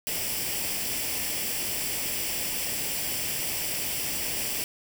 white noise with comb filter, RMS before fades -30 dBFS, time 0.07-4.64 s, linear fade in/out 0 ms, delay 0.38 ms, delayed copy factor +0.6, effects none

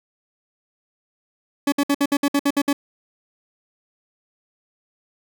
40% pulse tone bursts, 283.7 Hz, C#4, 40 cents sharp, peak -15 dBFS, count 10, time 1.67-2.73 s, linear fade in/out 5 ms, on 52 ms, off 60 ms, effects none

